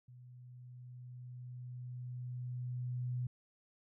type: tone with level ramp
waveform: sine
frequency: 124.2 Hz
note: B2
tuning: 10 cents sharp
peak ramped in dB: -53 to -34 dBFS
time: 0.08-3.27 s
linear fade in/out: 5 ms
effects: none